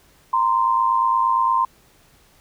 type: tone pair together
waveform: sine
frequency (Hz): 932.3 / 1040.9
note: A#5 / C6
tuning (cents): 0 / -9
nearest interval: major second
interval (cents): 191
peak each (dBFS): -20 / -17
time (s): 0.33-1.65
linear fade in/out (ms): 5
effects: pink hiss -55 dBFS RMS until 2.4 s